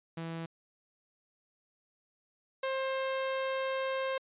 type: tone pair in turn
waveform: sawtooth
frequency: 164.81 / 530.5 Hz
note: E3 / C5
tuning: 0 / +24 cents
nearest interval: octave + minor sixth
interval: 2024 cents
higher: second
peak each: -33 / -27 dBFS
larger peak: second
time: 0.17-0.46 / 2.63-4.18 s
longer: second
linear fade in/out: 5 ms
effects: resampled to 8000 Hz